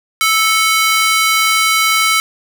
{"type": "ring-modulated tone", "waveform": "sawtooth", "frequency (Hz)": 1760, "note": "A6", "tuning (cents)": 0, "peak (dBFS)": -4, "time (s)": [0.21, 2.2], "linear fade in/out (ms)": 0, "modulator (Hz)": 449, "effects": []}